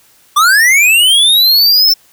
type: linear sweep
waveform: square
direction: up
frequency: 1137 to 5370 Hz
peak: -6 dBFS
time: 0.36-1.94 s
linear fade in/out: 10 ms
effects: white hiss -48 dBFS RMS until 2.12 s